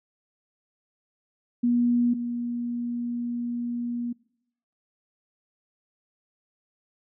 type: tone pair in turn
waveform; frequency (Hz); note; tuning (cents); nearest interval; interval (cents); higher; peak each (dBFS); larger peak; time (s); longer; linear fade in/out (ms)
sine; 240.7 / 239.3; B3 / A#3; -44 / +46; unison; 10; first; -19 / -27; first; 1.63-2.14 / 2.14-4.13; second; 10
effects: noise-tail reverb RT60 0.8 s tail -24 dB re dry